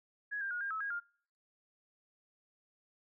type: tone with pitch steps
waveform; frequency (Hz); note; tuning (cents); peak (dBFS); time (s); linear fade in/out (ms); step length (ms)
sine; 1671 / 1592 / 1443 / 1607 / 1297 / 1635 / 1406; G#6 / G6 / F#6 / G6 / E6 / G#6 / F6; +10 / +26 / -44 / +43 / -28 / -28 / +11; -35; 0.31-1.003; 20; 99
effects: noise-tail reverb RT60 0.6 s tail -26 dB re dry